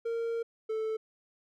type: tone pair in turn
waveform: triangle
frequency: 461.5 / 439.4 Hz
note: A#4 / A4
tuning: -17 / -2 cents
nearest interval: minor second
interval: 85 cents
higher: first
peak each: -28 dBFS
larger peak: neither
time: 0.05-0.43 / 0.69-0.97 s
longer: first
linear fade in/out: 10 ms
effects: none